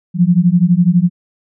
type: beating tone pair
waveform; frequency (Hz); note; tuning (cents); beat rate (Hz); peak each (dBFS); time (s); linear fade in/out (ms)
sine; 170 / 182; F3 / F#3; -46 / -28; 12; -11; 0.14-1.1; 50
effects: none